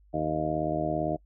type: harmonic tone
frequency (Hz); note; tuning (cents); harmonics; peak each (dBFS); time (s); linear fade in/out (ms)
77.78; D#2; 0; 1 / 2 / 3 / 4 / 5 / 6 / 7 / 8 / 9; -41 / -34 / -40 / -32 / -37 / -41 / -41 / -31 / -33; 0.13-1.17; 20
effects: noise-tail reverb RT60 0.1 s tail -25 dB re dry + added 50 Hz sine -56 dBFS peak until 1.25 s